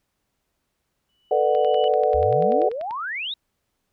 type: tone with exponential growth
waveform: sine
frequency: 2960 Hz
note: F#7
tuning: in tune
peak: -30 dBFS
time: 1.09-1.88 s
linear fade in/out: 2 ms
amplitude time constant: 170 ms
type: chord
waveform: sine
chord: B minor seventh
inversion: third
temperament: just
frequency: 444.5 / 493.9 / 592.7 / 740.8 Hz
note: A4 / B4 / D5 / F#5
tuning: +18 / 0 / +16 / +2 cents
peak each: -22 dBFS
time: 1.31-2.69 s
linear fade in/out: 5 ms
type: click train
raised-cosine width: 0.3 ms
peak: -24 dBFS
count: 15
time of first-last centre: 1.55-2.909 s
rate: 10.3 Hz
type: exponential sweep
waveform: sine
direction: up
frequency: 64.6 to 3899 Hz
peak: -26 dBFS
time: 2.14-3.34 s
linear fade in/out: 5 ms
effects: pink hiss -75 dBFS RMS until 3.92 s